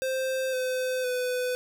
square tone with pitch steps, 523.3 / 511.6 / 500.2 Hz, C5 / C5 / B4, 0 / -39 / +22 cents, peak -27 dBFS, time 0.02-1.55 s, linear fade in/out 0 ms, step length 510 ms, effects none

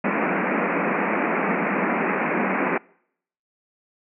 pink band-pass noise, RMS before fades -23 dBFS, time 0.04-2.78 s, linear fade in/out 5 ms, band 170 to 2500 Hz, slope 96 dB/octave, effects noise-tail reverb RT60 0.7 s tail -26 dB re dry

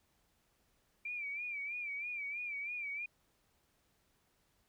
sine tone with vibrato, 2349 Hz, D7, in tune, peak -38 dBFS, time 1.05-3.06 s, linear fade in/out 5 ms, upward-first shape sine, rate 3.1 Hz, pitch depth 82 cents each way, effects pink hiss -75 dBFS RMS until 4.68 s

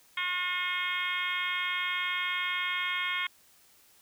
harmonic tone, 360 Hz, F#4, 47 cents flat, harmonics 3 / 4 / 5 / 6 / 7 / 8 / 9 / 10, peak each -37 / -38 / -38 / -32 / -41 / -45 / -36 / -46 dBFS, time 0.17-3.27 s, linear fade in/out 5 ms, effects white hiss -61 dBFS RMS until 4.01 s

